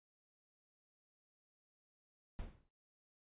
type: noise with exponential decay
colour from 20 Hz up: brown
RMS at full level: -42 dBFS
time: 2.39-2.69 s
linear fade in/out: 0 ms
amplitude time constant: 65 ms
effects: noise-tail reverb RT60 0.3 s tail -19 dB re dry + resampled to 8000 Hz